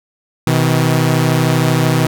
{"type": "tone pair together", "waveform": "sawtooth", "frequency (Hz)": [126.45, 159.4], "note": ["B2", "D#3"], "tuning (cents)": [41, 42], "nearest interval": "major third", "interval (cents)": 401, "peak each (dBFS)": -10, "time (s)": [0.47, 2.07], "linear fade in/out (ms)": 2, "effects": []}